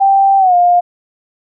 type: tone with pitch glide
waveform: sine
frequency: 784 to 706.6 Hz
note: G5 to F5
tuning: 0 to +20 cents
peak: -6 dBFS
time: 0-0.81 s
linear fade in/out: 20 ms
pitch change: -180 cents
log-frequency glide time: 0.38-0.55 s
effects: none